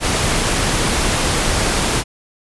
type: noise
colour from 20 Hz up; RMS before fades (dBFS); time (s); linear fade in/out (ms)
pink; -17; 0-2.04; 50
effects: resampled to 24000 Hz